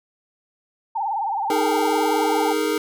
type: tone with vibrato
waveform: sine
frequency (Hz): 845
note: G#5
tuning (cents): +30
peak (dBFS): -21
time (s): 0.95-2.53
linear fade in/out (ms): 10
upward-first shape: sine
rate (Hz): 19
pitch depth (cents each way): 140
type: chord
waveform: square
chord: D# suspended fourth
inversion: none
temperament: equal with one note detuned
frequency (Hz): 311.1 / 415.3 / 460.3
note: D#4 / G#4 / A#4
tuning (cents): 0 / 0 / -22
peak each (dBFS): -25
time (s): 1.5-2.78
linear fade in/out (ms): 2
effects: none